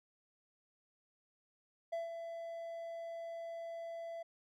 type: tone with ADSR envelope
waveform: triangle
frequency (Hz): 669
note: E5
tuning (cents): +25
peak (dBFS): -33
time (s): 1.92-4.23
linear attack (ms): 12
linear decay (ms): 150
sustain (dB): -7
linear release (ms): 9
effects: none